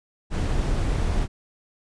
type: noise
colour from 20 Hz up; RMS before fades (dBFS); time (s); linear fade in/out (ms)
brown; -23; 0.3-1.28; 50
effects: resampled to 22050 Hz